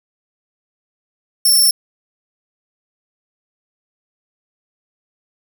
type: tone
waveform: 15% pulse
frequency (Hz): 5410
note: E8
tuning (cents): +44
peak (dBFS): -4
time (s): 1.45-1.71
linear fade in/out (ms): 5
effects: 7-bit